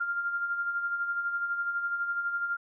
sine tone with tremolo, 1396.9 Hz, F6, in tune, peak -26 dBFS, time 0-2.57 s, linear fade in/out 10 ms, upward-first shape sine, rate 12 Hz, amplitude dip 50%, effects none

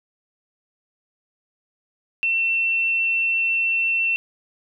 sine tone, 2697 Hz, E7, 39 cents sharp, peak -18 dBFS, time 2.23-4.16 s, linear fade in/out 0 ms, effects none

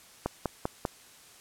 click train, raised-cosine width 1 ms, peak -14 dBFS, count 4, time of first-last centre 0.26-0.852 s, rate 5.07 Hz, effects white hiss -54 dBFS RMS until 1.4 s + low-pass 11000 Hz 12 dB/octave

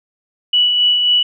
sine tone with tremolo, 2949 Hz, F#7, 6 cents flat, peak -9 dBFS, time 0.53-1.23 s, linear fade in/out 5 ms, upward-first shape sine, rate 3.7 Hz, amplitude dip 35%, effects none

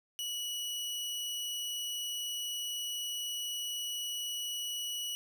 sawtooth tone, 2934 Hz, F#7, 15 cents flat, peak -32 dBFS, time 0.19-5.15 s, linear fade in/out 0 ms, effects none

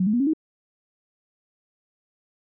sine tone with pitch steps, 185 / 211.3 / 241.3 / 275.6 / 314.7 Hz, F#3 / G#3 / B3 / C#4 / D#4, 0 / +30 / -40 / -10 / +20 cents, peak -18 dBFS, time 0-0.335 s, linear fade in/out 5 ms, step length 67 ms, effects none

